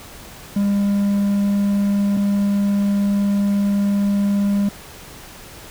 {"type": "tone pair in turn", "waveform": "triangle", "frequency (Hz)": [201.3, 201.3], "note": ["G3", "G3"], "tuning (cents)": [46, 46], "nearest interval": "unison", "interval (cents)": 0, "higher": "neither", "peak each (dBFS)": -13, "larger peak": "neither", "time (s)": [[0.56, 2.17], [2.17, 4.69]], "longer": "second", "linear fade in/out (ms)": 5, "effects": ["pink hiss -39 dBFS RMS until 5.7 s"]}